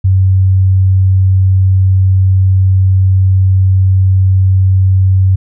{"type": "tone", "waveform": "sine", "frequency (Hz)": 94.7, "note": "F#2", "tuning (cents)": 41, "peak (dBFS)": -5, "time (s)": [0.04, 5.36], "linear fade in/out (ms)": 10, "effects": []}